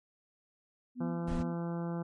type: tone with tremolo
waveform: sine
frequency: 246.9 Hz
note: B3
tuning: in tune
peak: -33 dBFS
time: 0.95-1.57 s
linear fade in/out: 50 ms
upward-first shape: triangle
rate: 2.8 Hz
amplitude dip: 90%
type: harmonic tone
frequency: 170 Hz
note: F3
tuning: 46 cents flat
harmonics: 1 / 2 / 3 / 4 / 5 / 6 / 7 / 8 / 9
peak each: -34 / -41 / -44 / -48 / -48 / -52 / -53 / -54 / -57 dBFS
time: 1-2.03 s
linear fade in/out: 10 ms
type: noise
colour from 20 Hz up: brown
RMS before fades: -37 dBFS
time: 1.27-1.43 s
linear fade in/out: 10 ms
effects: MP3 48 kbps